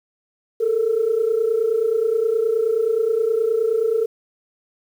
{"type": "tone pair together", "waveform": "sine", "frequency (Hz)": [425.9, 455.4], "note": ["G#4", "A#4"], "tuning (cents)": [44, -40], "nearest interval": "minor second", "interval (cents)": 116, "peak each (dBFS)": [-21, -17], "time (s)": [0.6, 4.06], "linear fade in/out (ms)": 10, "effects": ["tanh soft clip ceiling -10 dBFS", "8-bit"]}